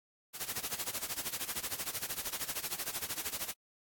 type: noise with tremolo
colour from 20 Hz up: white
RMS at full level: -35 dBFS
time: 0.33-3.54 s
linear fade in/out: 50 ms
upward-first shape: sine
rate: 13 Hz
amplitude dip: 85%
effects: AAC 64 kbps